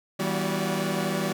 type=tone cluster; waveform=sawtooth; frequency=161.8 / 195.1 / 242.8 / 365.7 / 574 Hz; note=E3 / G3 / B3 / F#4 / D5; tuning=-32 / -8 / -29 / -20 / -40 cents; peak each=-27 / -25 / -30 / -30 / -29 dBFS; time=0.19-1.33 s; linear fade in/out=10 ms; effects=none